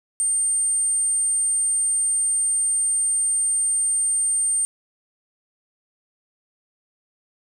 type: tone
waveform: sine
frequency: 8760 Hz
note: C#9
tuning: 22 cents flat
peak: -17 dBFS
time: 0.2-4.65 s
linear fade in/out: 0 ms
effects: tanh soft clip ceiling -15 dBFS + 8-bit